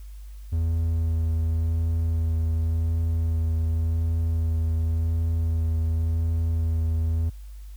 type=tone with vibrato; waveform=triangle; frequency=81.7 Hz; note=E2; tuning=15 cents flat; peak=-19 dBFS; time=0.52-7.3 s; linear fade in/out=10 ms; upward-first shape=sine; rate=0.9 Hz; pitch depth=14 cents each way; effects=added 50 Hz sine -37 dBFS peak until 7.76 s + white hiss -59 dBFS RMS until 7.76 s